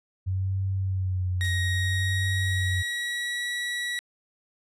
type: tone with vibrato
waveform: sine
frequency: 93.4 Hz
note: F#2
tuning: 17 cents sharp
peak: -24 dBFS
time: 0.26-2.83 s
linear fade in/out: 20 ms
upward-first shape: sine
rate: 0.63 Hz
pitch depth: 50 cents each way
type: tone with pitch glide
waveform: 30% pulse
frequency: 1882 to 1934.9 Hz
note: A#6 to B6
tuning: +16 to -36 cents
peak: -25 dBFS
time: 1.41-3.99 s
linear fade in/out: 0 ms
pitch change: +48 cents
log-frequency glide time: 1.98-3.49 s
type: noise with exponential decay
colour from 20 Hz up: blue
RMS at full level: -39 dBFS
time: 1.44-1.73 s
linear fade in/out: 5 ms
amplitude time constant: 63 ms
effects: low-pass 10000 Hz 12 dB/octave